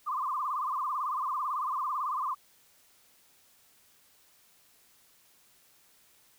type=tone with vibrato; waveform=sine; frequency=1111 Hz; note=C#6; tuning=4 cents sharp; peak=-29 dBFS; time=0.06-2.35 s; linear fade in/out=20 ms; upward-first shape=sine; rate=18 Hz; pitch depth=170 cents each way; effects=white hiss -63 dBFS RMS until 6.38 s